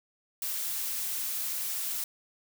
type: noise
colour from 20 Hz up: blue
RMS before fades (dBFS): -33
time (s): 0.42-2.04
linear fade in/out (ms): 2
effects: none